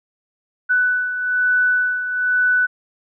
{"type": "beating tone pair", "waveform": "sine", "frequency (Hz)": [1491, 1492.1], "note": ["F#6", "F#6"], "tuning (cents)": [13, 14], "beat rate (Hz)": 1.1, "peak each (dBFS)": [-16, -23], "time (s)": [0.69, 2.67], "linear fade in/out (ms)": 20, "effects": []}